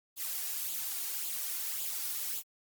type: noise with flanger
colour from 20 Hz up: blue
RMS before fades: -36 dBFS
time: 0.16-2.43 s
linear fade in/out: 50 ms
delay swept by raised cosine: 0.26 to 2.86 ms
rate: 1.8 Hz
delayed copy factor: +0.6
effects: Opus 48 kbps